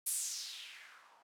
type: noise with low-pass filter sweep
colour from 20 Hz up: violet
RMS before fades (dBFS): -43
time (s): 0.06-1.23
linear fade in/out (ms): 10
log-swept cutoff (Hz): 11000 to 780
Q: 2.8
effects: none

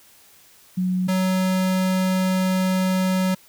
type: tone pair in turn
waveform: sine / square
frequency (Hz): 183.5 / 186.6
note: F#3 / F#3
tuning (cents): -14 / +15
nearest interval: unison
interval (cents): 29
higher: second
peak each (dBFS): -19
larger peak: neither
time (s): 0.77-1.08 / 1.08-3.35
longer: second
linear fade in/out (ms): 10
effects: white hiss -52 dBFS RMS until 3.48 s

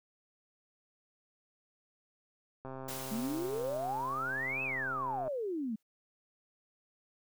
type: click train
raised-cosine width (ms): 1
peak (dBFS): -30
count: 348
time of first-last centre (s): 2.65-5.279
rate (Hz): 132
type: noise with exponential decay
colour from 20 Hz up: white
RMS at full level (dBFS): -42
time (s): 2.88-5.83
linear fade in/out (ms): 5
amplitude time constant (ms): 640
type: exponential two-way sweep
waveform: sine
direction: up then down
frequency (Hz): 207.7 to 2637 to 207.7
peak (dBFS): -33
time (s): 3.11-5.76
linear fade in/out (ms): 10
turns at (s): 4.63
effects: none

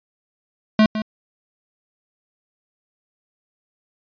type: tone with echo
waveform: square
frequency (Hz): 216.1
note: A3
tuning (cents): -31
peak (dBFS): -11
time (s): 0.79-0.86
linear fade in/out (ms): 2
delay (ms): 160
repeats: 1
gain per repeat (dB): -11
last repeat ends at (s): 1.02
effects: resampled to 11025 Hz

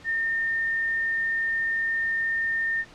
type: tone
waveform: sine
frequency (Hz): 1817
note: A#6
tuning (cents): -45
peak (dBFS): -23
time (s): 0.04-2.85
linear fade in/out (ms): 50
effects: pink hiss -49 dBFS RMS until 2.94 s + low-pass 5000 Hz 12 dB/octave

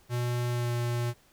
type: tone with pitch glide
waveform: square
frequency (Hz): 121.5 to 119.9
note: B2 to A#2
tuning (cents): -28 to +49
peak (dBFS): -28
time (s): 0.09-1.14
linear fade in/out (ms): 50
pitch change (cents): -23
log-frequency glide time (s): 0.5-0.72
effects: pink hiss -62 dBFS RMS until 1.32 s

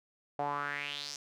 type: tone with band-pass filter sweep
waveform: sawtooth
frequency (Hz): 143.9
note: D3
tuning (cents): -35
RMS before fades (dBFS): -37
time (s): 0.39-1.16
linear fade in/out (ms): 2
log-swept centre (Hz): 690 to 6000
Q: 4.5
effects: none

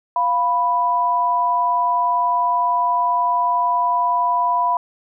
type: tone pair together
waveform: sine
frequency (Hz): 698.5 / 987.8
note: F5 / B5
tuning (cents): 0 / 0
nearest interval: tritone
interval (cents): 600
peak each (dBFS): -22 / -16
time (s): 0.16-4.77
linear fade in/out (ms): 2
effects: none

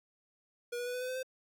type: tone with pitch steps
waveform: square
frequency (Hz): 480.7 / 486.8 / 493.1 / 499.4 / 505.8 / 512.2 / 518.8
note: B4 / B4 / B4 / B4 / B4 / C5 / C5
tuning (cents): -47 / -25 / -3 / +19 / +41 / -37 / -15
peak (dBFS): -36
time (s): 0.72-1.231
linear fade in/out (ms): 10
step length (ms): 73
effects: 13-bit

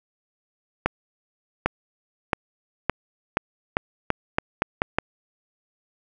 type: accelerating click train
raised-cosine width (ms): 0.5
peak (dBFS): -4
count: 11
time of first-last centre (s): 0.86-4.985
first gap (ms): 800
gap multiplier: 0.84
effects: none

